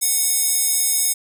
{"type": "tone with high-pass filter", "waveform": "square", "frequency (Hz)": 736, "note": "F#5", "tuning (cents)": -9, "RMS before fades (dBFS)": -19, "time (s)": [0.01, 1.14], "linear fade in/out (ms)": 20, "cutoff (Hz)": 8100, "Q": 1.5, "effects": []}